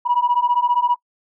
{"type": "beating tone pair", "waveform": "sine", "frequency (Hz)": [962, 977], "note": ["B5", "B5"], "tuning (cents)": [-46, -19], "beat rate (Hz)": 15, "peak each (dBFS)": -17, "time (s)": [0.05, 0.96], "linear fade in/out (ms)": 20, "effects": ["noise-tail reverb RT60 0.1 s tail -26 dB re dry", "tanh soft clip ceiling -9 dBFS"]}